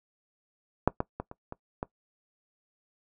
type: clicks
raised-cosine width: 1 ms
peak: -6 / -13 / -19 / -27 / -24 / -17 dBFS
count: 6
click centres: 0.876 / 1.004 / 1.2 / 1.314 / 1.524 / 1.829 s
effects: noise-tail reverb RT60 0.1 s tail -20 dB re dry